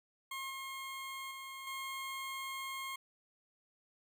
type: tone with level steps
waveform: 20% pulse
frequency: 1074 Hz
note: C6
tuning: 45 cents sharp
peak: -35 / -37 / -40 / -35 dBFS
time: 0.31-2.96 s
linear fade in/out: 5 ms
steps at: 0.5 / 1.31 / 1.67 s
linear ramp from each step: 2 ms
effects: none